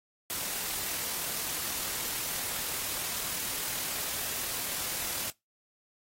white noise with amplitude modulation, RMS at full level -33 dBFS, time 0.3-5.3 s, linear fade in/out 0 ms, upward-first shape sine, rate 39.4 Hz, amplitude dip 25%, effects noise-tail reverb RT60 0.2 s tail -23 dB re dry + AAC 48 kbps

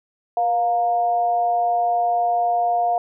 sine tone with amplitude modulation, 706 Hz, F5, 19 cents sharp, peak -14 dBFS, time 0.37-2.98 s, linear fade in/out 2 ms, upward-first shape sine, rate 224 Hz, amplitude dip 55%, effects none

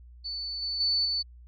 sine tone with level steps, 4490 Hz, C#8, 21 cents sharp, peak -32 / -29 / -23 / -26 dBFS, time 0.24-1.23 s, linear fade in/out 20 ms, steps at 0.62 / 0.8 / 1.05 s, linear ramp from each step 5 ms, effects added 60 Hz sine -47 dBFS peak until 1.47 s

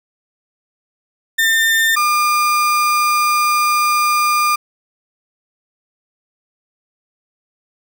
35% pulse tone pair in turn, 1802 / 1204.9 Hz, A6 / D6, +41 / +44 cents, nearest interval perfect fifth, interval 697 cents, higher first, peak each -10 / -11 dBFS, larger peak first, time 1.38-1.96 / 1.96-4.56 s, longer second, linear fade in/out 10 ms, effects none

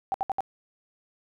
sine tone bursts, 776 Hz, G5, 18 cents flat, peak -23 dBFS, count 4, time 0.12-0.406 s, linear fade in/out 0 ms, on 22 ms, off 66 ms, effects none

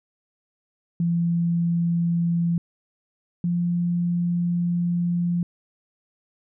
sine tone pair in turn, 170.1 / 173.67 Hz, F3 / F3, -45 / -9 cents, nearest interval unison, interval 36 cents, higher second, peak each -19 / -20 dBFS, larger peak first, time 1-2.58 / 3.44-5.43 s, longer second, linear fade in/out 2 ms, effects none

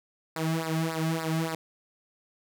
sawtooth tone with flanger, 161.5 Hz, E3, 35 cents flat, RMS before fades -29 dBFS, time 0.36-1.55 s, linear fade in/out 2 ms, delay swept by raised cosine 0.31 to 2.21 ms, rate 3.5 Hz, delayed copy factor -1, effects none

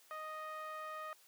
5% pulse tone with low-pass filter, 622.3 Hz, D#5, in tune, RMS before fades -45 dBFS, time 0.11-1.13 s, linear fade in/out 0 ms, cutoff 1300 Hz, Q 2, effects white hiss -65 dBFS RMS until 1.27 s + high-pass 400 Hz 12 dB/octave

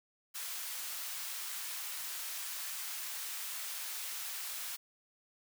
white high-pass noise, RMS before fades -41 dBFS, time 0.34-4.77 s, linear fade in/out 20 ms, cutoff 1000 Hz, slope 12 dB/octave, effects none

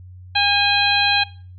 harmonic tone with a mistuned harmonic, 810 Hz, G#5, 43 cents flat, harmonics 1 / 2 / 3 / 4 / 5, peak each -20 / -22 / -21 / -22 / -20 dBFS, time 0.35-1.24 s, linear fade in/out 10 ms, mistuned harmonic 3, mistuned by +47 cents, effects noise-tail reverb RT60 0.4 s tail -20 dB re dry + added 91 Hz sine -37 dBFS peak until 1.58 s

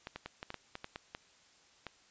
clicks, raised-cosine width 0.3 ms, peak -25 dBFS, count 11, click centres 0.071 / 0.16 / 0.26 / 0.429 / 0.504 / 0.543 / 0.754 / 0.844 / 0.959 / 1.149 / 1.867 s, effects white hiss -64 dBFS RMS until 2.1 s + resampled to 16000 Hz

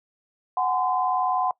sine tone cluster, 740 / 820 / 1027 Hz, F#5 / G#5 / C6, 0 / -22 / -33 cents, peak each -23 / -30 / -25 dBFS, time 0.57-1.51 s, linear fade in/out 2 ms, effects noise-tail reverb RT60 0.1 s tail -21 dB re dry

